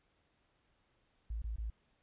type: tone bursts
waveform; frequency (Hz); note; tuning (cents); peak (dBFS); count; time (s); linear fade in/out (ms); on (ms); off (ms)
sine; 55.2; A1; +6; -36; 3; 1.3-1.702; 5; 120; 21
effects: pink hiss -75 dBFS RMS until 2.02 s + resampled to 8000 Hz